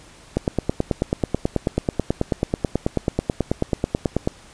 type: click train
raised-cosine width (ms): 2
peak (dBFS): -5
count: 37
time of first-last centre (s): 0.37-4.275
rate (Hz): 9.22
effects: pink hiss -47 dBFS RMS until 4.53 s + resampled to 22050 Hz